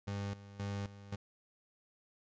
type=tone with tremolo; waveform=30% pulse; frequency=100.4 Hz; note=G2; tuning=42 cents sharp; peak=-34 dBFS; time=0.07-1.16 s; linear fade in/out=10 ms; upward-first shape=square; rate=1.9 Hz; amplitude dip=80%; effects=resampled to 16000 Hz